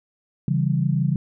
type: chord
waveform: sine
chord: C# diminished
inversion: none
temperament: equal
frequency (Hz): 138.59 / 164.81 / 196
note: C#3 / E3 / G3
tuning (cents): 0 / 0 / 0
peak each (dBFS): -21 / -22 / -26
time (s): 0.48-1.16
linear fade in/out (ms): 2
effects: none